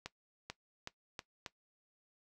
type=accelerating click train; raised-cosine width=0.2 ms; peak=-24 dBFS; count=5; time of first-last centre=0.06-1.462 s; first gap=440 ms; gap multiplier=0.85; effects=noise-tail reverb RT60 0.1 s tail -17 dB re dry